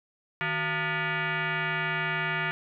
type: tone with frequency modulation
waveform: sine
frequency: 155.56 Hz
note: D#3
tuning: in tune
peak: -26 dBFS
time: 0.41-2.51 s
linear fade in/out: 0 ms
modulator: 530 Hz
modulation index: 4.4
effects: none